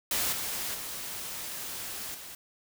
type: noise with level steps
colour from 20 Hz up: white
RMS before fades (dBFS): -29 / -34 / -38 / -44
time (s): 0.11-2.35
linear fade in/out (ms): 2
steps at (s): 0.32 / 0.74 / 2.14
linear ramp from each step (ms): 10
effects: none